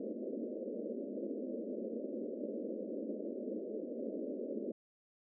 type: band-pass noise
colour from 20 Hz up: pink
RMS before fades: -41 dBFS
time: 0-4.72 s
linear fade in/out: 5 ms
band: 210 to 590 Hz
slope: 96 dB/octave
effects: none